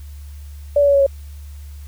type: tone with pitch steps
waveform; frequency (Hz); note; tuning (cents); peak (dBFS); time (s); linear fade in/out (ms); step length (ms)
sine; 577 / 570.4 / 563.8 / 557.3 / 550.9; D5 / C#5 / C#5 / C#5 / C#5; -31 / +49 / +29 / +9 / -11; -10; 0.76-1.065; 5; 61
effects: added 72 Hz sine -32 dBFS peak until 1.87 s + white hiss -51 dBFS RMS until 1.87 s